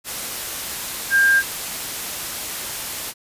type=tone in noise; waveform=sine; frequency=1600 Hz; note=G6; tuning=35 cents sharp; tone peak=-12 dBFS; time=1.1-1.43 s; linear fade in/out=50 ms; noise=white; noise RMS=-28 dBFS; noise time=0.04-3.14 s; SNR=+13 dB; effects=resampled to 32000 Hz